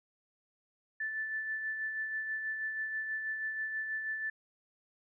sine tone with tremolo, 1756 Hz, A6, 4 cents flat, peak -32 dBFS, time 1-4.3 s, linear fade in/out 5 ms, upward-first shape sine, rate 6.2 Hz, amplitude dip 40%, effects none

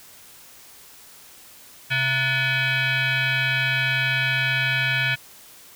sine tone with frequency modulation, 130.9 Hz, C3, 1 cent sharp, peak -19 dBFS, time 1.9-5.16 s, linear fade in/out 20 ms, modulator 802 Hz, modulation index 3.6, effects white hiss -47 dBFS RMS until 5.75 s

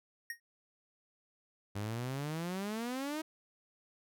square tone with exponential decay, 1864.7 Hz, A#6, in tune, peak -35 dBFS, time 0.3-0.4 s, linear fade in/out 2 ms, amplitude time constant 20 ms
sawtooth exponential sweep, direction up, 98.7 to 319.8 Hz, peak -32 dBFS, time 1.75-3.22 s, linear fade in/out 10 ms
effects none

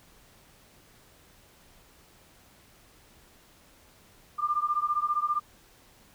sine beating tone pair, 1190 / 1205 Hz, D6 / D6, +22 / +44 cents, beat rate 15 Hz, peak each -28 dBFS, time 4.38-5.4 s, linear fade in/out 20 ms, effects pink hiss -58 dBFS RMS until 6.14 s

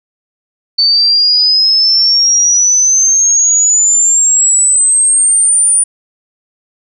sine exponential sweep, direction up, 4517 to 9450 Hz, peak -6 dBFS, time 0.78-5.84 s, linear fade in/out 10 ms, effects none

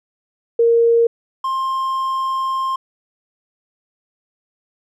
sine / triangle tone pair in turn, 465 / 1058.2 Hz, A#4 / C6, -4 / +19 cents, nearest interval octave + major second, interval 1423 cents, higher second, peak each -10 / -16 dBFS, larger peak first, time 0.59-1.07 / 1.44-2.76 s, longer second, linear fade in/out 5 ms, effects none

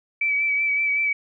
sine tone with vibrato, 2300 Hz, D7, 37 cents flat, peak -19 dBFS, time 0.21-1.13 s, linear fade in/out 5 ms, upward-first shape sine, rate 5.3 Hz, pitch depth 27 cents each way, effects none

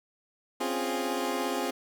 20% pulse chord, Db major seventh, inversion third, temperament equal with one note detuned, 261.6 / 278.9 / 349.2 / 415.3 Hz, C4 / Db4 / F4 / Ab4, 0 / +11 / 0 / 0 cents, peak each -28 / -33 / -29 / -29 dBFS, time 0.6-1.71 s, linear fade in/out 10 ms, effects none

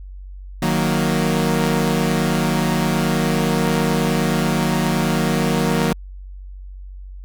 sawtooth chord, D# minor, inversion none, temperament equal, 155.56 / 185 / 233.1 Hz, D#3 / F#3 / A#3, 0 / 0 / 0 cents, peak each -17 dBFS, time 0.62-5.93 s, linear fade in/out 5 ms, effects added 47 Hz sine -32 dBFS peak until 7.24 s

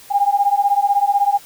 sine beating tone pair, 800 / 816 Hz, G5 / G#5, +35 / -31 cents, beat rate 16 Hz, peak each -16 dBFS, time 0.1-1.39 s, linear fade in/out 20 ms, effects white hiss -43 dBFS RMS until 1.45 s

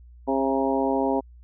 harmonic tone with a mistuned harmonic, 134.6 Hz, C3, 49 cents sharp, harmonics 2 / 3 / 4 / 5 / 6 / 7, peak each -25 / -27 / -28 / -29 / -30 / -30 dBFS, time 0.27-1.21 s, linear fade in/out 20 ms, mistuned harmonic 6, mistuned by +23 cents, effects added 60 Hz sine -45 dBFS peak until 1.43 s

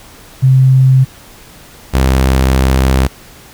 sine / sawtooth tone pair in turn, 131.3 / 65.65 Hz, C3 / C2, +6 / +6 cents, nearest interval octave, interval 1200 cents, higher first, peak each -4 dBFS, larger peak neither, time 0.42-1.05 / 1.93-3.08 s, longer second, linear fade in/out 20 ms, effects pink hiss -38 dBFS RMS until 3.53 s

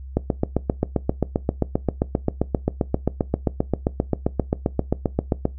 click train, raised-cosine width 2 ms, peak -5 dBFS, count 41, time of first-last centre 0.17-5.454 s, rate 7.57 Hz, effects noise-tail reverb RT60 0.2 s tail -20 dB re dry + added 66 Hz sine -33 dBFS peak until 5.58 s

